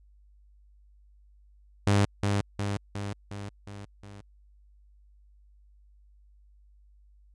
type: tone with echo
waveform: sawtooth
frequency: 101 Hz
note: G#2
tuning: 48 cents flat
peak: -16 dBFS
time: 1.87-2.05 s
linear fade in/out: 0 ms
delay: 360 ms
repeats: 6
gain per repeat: -4 dB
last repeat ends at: 4.21 s
effects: added 50 Hz sine -55 dBFS peak until 7.34 s + resampled to 22050 Hz